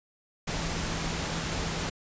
sine tone in noise, 164.81 Hz, E3, in tune, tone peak -37 dBFS, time 0.47-1.9 s, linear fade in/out 10 ms, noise pink, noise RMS -32 dBFS, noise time 0.47-1.9 s, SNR -8 dB, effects resampled to 16000 Hz

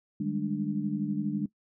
sine tone cluster, 151.6 / 196.7 / 208.8 / 294.2 Hz, D#3 / G3 / G#3 / D4, -45 / +6 / +10 / +3 cents, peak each -36 / -33 / -32 / -33 dBFS, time 0.2-1.46 s, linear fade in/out 5 ms, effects noise-tail reverb RT60 0.1 s tail -19 dB re dry

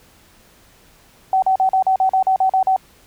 sine tone bursts, 760 Hz, F#5, 46 cents sharp, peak -12 dBFS, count 11, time 1.33-2.763 s, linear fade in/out 2 ms, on 93 ms, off 41 ms, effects pink hiss -51 dBFS RMS until 3.06 s

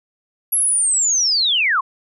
sine linear sweep, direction down, 11420 to 990 Hz, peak -14 dBFS, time 0.52-1.81 s, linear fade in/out 10 ms, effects none

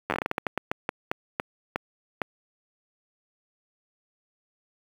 slowing click train, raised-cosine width 0.5 ms, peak -10 dBFS, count 18, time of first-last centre 0.1-2.217 s, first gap 10 ms, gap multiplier 1.27, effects high-pass 150 Hz 12 dB/octave + 7-bit

